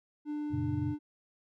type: tone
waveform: triangle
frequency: 297.5 Hz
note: D4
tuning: 22 cents sharp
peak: -31 dBFS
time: 0.25-0.99 s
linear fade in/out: 50 ms
type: chord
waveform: sine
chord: F# major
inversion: none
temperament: equal with one note detuned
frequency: 92.5 / 117.42 / 138.59 Hz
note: F#2 / A#2 / C#3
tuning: 0 / +13 / 0 cents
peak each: -36 dBFS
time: 0.5-0.95 s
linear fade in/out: 50 ms
effects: none